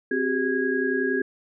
sine tone cluster, 262.9 / 374.4 / 405.2 / 1649 Hz, C4 / F#4 / G#4 / G#6, +8 / +20 / -43 / -13 cents, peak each -27 dBFS, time 0.11-1.22 s, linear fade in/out 5 ms, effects none

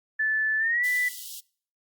sine tone with pitch glide, 1746 to 1982.6 Hz, A6 to B6, -14 to +6 cents, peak -22 dBFS, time 0.19-1.09 s, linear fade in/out 10 ms, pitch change +220 cents, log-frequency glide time 0.58-0.85 s
white high-pass noise, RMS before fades -39 dBFS, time 0.83-1.41 s, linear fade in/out 20 ms, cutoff 2900 Hz, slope 96 dB/octave
effects noise-tail reverb RT60 0.5 s tail -24 dB re dry + Opus 48 kbps

